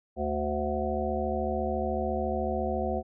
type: harmonic tone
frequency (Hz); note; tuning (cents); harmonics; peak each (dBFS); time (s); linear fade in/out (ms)
74; D2; +14; 1 / 3 / 5 / 7 / 9 / 10; -34 / -34 / -34 / -34 / -34 / -34; 0.16-3.03; 50
effects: none

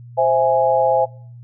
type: chord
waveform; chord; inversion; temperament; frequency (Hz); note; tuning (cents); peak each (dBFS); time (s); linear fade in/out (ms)
sine; C augmented; none; equal; 523.3 / 659.3 / 830.6; C5 / E5 / G#5; 0 / 0 / 0; -17; 0.17-1.06; 20
effects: noise-tail reverb RT60 0.5 s tail -23 dB re dry + added 120 Hz sine -36 dBFS peak until 1.43 s

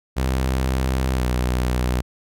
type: tone with pitch glide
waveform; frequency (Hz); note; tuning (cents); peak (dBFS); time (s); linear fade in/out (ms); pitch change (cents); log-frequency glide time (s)
sawtooth; 65 to 62.17; C2 to B1; -11 to +12; -15; 0.16-2.02; 20; -77; 1.14-1.21
effects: none

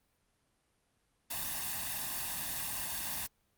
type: noise with comb filter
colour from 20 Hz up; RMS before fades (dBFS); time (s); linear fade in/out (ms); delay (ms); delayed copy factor
white; -37; 1.3-3.27; 10; 1.1; +0.85
effects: pink hiss -75 dBFS RMS until 3.57 s + Opus 32 kbps

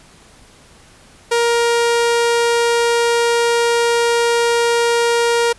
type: tone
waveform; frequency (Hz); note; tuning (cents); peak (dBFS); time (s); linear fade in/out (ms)
sawtooth; 470; A#4; +14; -9; 1.31-5.53; 10
effects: pink hiss -46 dBFS RMS until 5.58 s + resampled to 24000 Hz

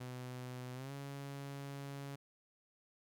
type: tone with pitch glide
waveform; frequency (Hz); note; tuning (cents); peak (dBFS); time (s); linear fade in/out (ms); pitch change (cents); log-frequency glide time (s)
sawtooth; 125.9 to 139.69; B2 to C#3; +34 to +14; -40; 0-2.16; 10; +180; 0.74-0.92
effects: none

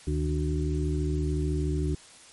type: harmonic tone with a mistuned harmonic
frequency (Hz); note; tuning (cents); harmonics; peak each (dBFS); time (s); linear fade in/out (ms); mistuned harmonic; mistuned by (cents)
73.8; D2; +9; 1 / 2 / 4 / 5; -27 / -30 / -33 / -34; 0.07-1.95; 5; 2; +65
effects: white hiss -51 dBFS RMS until 2.32 s + MP3 48 kbps

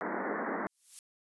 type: band-pass noise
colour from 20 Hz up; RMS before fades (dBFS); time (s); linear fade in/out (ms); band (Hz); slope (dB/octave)
pink; -35; 0.01-0.67; 0; 190 to 2000; 96
type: noise with exponential growth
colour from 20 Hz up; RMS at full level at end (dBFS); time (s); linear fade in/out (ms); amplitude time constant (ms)
violet; -40; 0.66-0.99; 1; 70
effects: resampled to 24000 Hz

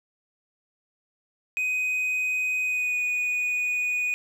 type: tone with pitch glide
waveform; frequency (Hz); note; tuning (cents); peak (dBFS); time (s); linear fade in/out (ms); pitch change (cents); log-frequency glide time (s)
triangle; 2505 to 2472; D#7 to D#7; +11 to -12; -22; 1.57-4.14; 0; -23; 2.64-2.98
effects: 10-bit

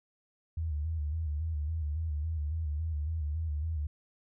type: tone with vibrato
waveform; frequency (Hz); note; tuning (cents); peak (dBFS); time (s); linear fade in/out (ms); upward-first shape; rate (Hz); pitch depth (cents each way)
sine; 77.6; D#2; -4; -30; 0.57-3.87; 5; square; 3.6; 77
effects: none

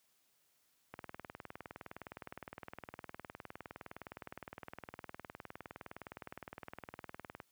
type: click train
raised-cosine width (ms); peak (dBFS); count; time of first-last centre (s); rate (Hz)
0.5; -30; 127; 0.94-7.402; 19.5
effects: white hiss -75 dBFS RMS until 7.51 s + high-pass 60 Hz 12 dB/octave

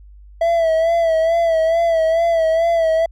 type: tone with vibrato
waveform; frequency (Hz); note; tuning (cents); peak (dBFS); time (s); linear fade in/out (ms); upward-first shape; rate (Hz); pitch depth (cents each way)
triangle; 659.3; E5; 0; -11; 0.41-3.06; 5; sine; 2.3; 50
effects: added 50 Hz sine -39 dBFS peak until 3.11 s

